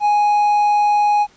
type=tone; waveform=triangle; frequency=830.6 Hz; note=G#5; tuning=in tune; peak=-10 dBFS; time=0-1.27 s; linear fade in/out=50 ms; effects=pink hiss -51 dBFS RMS until 1.36 s + resampled to 16000 Hz